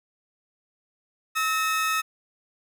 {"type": "tone pair together", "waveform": "30% pulse", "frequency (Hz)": [1290, 1835.5], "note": ["E6", "A#6"], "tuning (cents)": [-38, -27], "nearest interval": "tritone", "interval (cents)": 611, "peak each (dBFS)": [-21, -27], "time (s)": [1.35, 2.02], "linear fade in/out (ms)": 20, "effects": []}